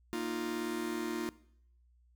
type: chord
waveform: 45% pulse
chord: Bb suspended fourth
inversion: none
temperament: just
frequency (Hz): 233.1 / 310.8 / 349.6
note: Bb3 / Eb4 / F4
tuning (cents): 0 / -2 / +2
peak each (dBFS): -40 / -40 / -37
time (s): 0.13-1.29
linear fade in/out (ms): 0
effects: noise-tail reverb RT60 0.7 s tail -20 dB re dry + added 60 Hz sine -63 dBFS peak until 2.15 s